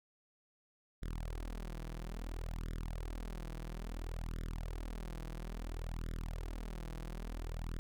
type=tone with flanger; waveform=sawtooth; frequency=40.55 Hz; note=E1; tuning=28 cents flat; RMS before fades=-42 dBFS; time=1.02-7.79 s; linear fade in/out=0 ms; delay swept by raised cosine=0.56 to 6.16 ms; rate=0.59 Hz; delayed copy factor=+1; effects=none